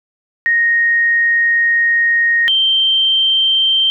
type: tone pair in turn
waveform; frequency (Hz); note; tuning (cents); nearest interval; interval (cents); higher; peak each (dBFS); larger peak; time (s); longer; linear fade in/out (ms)
sine; 1864.7 / 3136; A#6 / G7; 0 / 0; major sixth; 900; second; -10; neither; 0.46-2.48 / 2.48-3.9; first; 0
effects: none